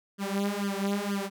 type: tone with flanger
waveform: sawtooth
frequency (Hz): 200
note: G3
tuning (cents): +35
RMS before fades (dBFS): -30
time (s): 0.18-1.3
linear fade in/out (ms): 50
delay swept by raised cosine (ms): 0.62 to 5.32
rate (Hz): 2.1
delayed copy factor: +1
effects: none